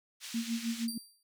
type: band-pass noise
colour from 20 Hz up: white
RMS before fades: -44 dBFS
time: 0.2-0.88 s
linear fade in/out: 50 ms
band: 2100 to 5900 Hz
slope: 12 dB/octave
type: tone with tremolo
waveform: sine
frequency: 230.8 Hz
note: A#3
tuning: 17 cents flat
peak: -29 dBFS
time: 0.34-0.98 s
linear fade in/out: 5 ms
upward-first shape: sine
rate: 6.4 Hz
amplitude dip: 85%
type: tone with exponential decay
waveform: 20% pulse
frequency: 4699 Hz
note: D8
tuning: in tune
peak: -29 dBFS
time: 0.88-1.23 s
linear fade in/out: 2 ms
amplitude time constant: 76 ms
effects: none